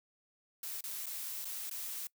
blue noise with dropouts, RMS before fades -41 dBFS, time 0.63-2.07 s, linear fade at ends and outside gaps 2 ms, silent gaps 0.808-0.839 / 1.059-1.066 / 1.446-1.453 / 1.697-1.711 s, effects noise-tail reverb RT60 0.1 s tail -23 dB re dry

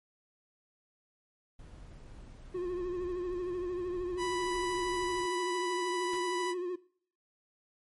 brown noise, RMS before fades -49 dBFS, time 1.59-5.26 s, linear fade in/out 2 ms
triangle tone with vibrato, 358.7 Hz, F4, 46 cents sharp, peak -30 dBFS, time 2.54-6.76 s, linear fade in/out 10 ms, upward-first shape triangle, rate 13 Hz, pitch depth 60 cents each way
sawtooth tone, 987.8 Hz, B5, in tune, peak -30 dBFS, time 4.17-6.55 s, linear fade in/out 50 ms
pink noise with exponential decay, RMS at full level -43 dBFS, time 6.13-6.25 s, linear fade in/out 5 ms, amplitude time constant 24 ms
effects noise-tail reverb RT60 0.5 s tail -20 dB re dry + MP3 48 kbps

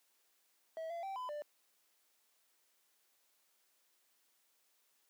triangle tone with pitch steps, 647 / 680 / 777 / 1007 / 592 Hz, E5 / F5 / G5 / B5 / D5, -32 / -46 / -16 / +33 / +14 cents, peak -38 dBFS, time 0.77-1.42 s, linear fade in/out 0 ms, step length 130 ms, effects white hiss -75 dBFS RMS until 5.09 s + high-pass 300 Hz 12 dB/octave

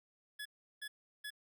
25% pulse tone bursts, 1700 Hz, G#6, 40 cents sharp, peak -38 dBFS, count 3, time 0.39-1.305 s, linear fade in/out 10 ms, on 65 ms, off 360 ms, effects none

